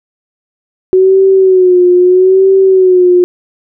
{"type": "tone with vibrato", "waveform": "sine", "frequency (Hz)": 371, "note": "F#4", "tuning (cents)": 5, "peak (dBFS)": -3, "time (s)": [0.93, 3.24], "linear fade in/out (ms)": 0, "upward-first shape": "sine", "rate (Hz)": 0.78, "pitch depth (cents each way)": 65, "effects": []}